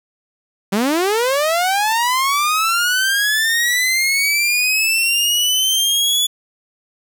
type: linear sweep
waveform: sawtooth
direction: up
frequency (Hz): 186.6 to 3444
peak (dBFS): -11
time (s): 0.72-6.27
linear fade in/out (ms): 10
effects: 7-bit